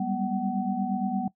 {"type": "tone cluster", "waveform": "sine", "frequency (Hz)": [193.2, 201.8, 243.1, 754], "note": ["G3", "G#3", "B3", "F#5"], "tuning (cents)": [-25, -49, -27, 32], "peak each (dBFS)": -31, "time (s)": [0, 1.28], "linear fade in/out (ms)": 5, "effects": ["noise-tail reverb RT60 0.1 s tail -19 dB re dry"]}